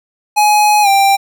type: tone with pitch glide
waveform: square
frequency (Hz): 840 to 788.3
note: G#5 to G5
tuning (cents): +19 to +9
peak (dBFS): -8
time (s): 0.36-1.17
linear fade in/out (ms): 20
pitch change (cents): -110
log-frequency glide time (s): 0.82-0.88
effects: none